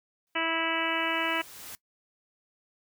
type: noise with exponential growth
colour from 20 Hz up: white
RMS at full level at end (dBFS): -41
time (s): 0.27-1.75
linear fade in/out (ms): 0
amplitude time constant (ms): 320
type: harmonic tone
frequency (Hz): 327.7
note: E4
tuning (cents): -10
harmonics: 1 / 2 / 3 / 4 / 5 / 6 / 7 / 8 / 9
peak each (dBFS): -35 / -35 / -35 / -35 / -35 / -35 / -35 / -35 / -35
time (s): 0.35-1.42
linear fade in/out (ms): 10
effects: noise-tail reverb RT60 0.1 s tail -20 dB re dry